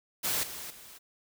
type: noise with level steps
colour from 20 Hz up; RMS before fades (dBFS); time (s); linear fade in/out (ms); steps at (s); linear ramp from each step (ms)
white; -30 / -41 / -50; 0.23-0.99; 20; 0.43 / 0.7; 5
effects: none